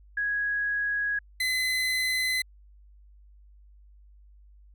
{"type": "tone pair in turn", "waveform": ["sine", "30% pulse"], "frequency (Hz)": [1661.2, 2030], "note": ["G#6", "B6"], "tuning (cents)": [0, 47], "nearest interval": "minor third", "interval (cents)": 347, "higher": "second", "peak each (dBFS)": [-25, -22], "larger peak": "second", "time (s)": [[0.17, 1.19], [1.4, 2.42]], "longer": "neither", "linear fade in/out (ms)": 5, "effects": ["added 50 Hz sine -51 dBFS peak until 4.74 s"]}